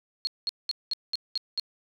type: tone bursts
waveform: sine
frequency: 4281 Hz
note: C8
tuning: 39 cents sharp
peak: -25 dBFS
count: 7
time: 0.25-1.597 s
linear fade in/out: 0 ms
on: 21 ms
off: 200 ms
effects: none